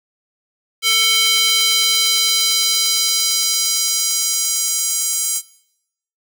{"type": "tone with high-pass filter sweep", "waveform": "square", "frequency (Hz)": 445.6, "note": "A4", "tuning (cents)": 22, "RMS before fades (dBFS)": -17, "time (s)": [0.82, 5.42], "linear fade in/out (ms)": 50, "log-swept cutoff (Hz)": [2900, 7600], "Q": 1.7, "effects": ["noise-tail reverb RT60 0.8 s tail -21 dB re dry"]}